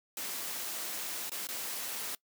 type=noise with dropouts; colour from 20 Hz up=white; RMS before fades=-38 dBFS; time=0.17-2.15 s; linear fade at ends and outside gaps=2 ms; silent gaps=1.296-1.317 / 1.471-1.487 s; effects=noise-tail reverb RT60 0.1 s tail -22 dB re dry + high-pass 200 Hz 12 dB/octave